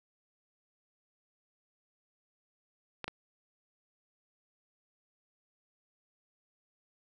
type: clicks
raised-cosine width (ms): 0.3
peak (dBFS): -21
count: 2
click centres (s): 3.043 / 3.08
effects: none